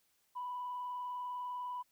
sine tone with vibrato, 987.8 Hz, B5, in tune, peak -37 dBFS, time 0.35-1.83 s, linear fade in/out 20 ms, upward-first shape sine, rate 20 Hz, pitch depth 24 cents each way, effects tanh soft clip ceiling -34 dBFS + white hiss -75 dBFS RMS until 1.91 s

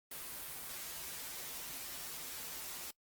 white noise with comb filter, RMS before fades -45 dBFS, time 0.11-2.91 s, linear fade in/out 5 ms, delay 9.6 ms, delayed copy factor -0.85, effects noise-tail reverb RT60 0.1 s tail -23 dB re dry + Opus 32 kbps

